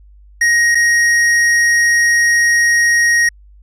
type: tone with dropouts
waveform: square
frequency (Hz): 1878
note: A#6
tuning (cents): +12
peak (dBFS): -10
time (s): 0.41-3.29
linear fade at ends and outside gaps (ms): 5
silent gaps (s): 0.748-0.752
effects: added 50 Hz sine -40 dBFS peak until 3.62 s + low-pass 9000 Hz 12 dB/octave